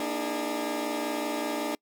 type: tone cluster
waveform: 20% pulse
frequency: 233.8 / 296.3 / 321.6 / 408.5 Hz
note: A#3 / D4 / E4 / G#4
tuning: +5 / +15 / -43 / -29 cents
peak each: -33 / -26 / -32 / -32 dBFS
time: 0-1.75 s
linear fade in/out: 2 ms
effects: noise-tail reverb RT60 0.1 s tail -26 dB re dry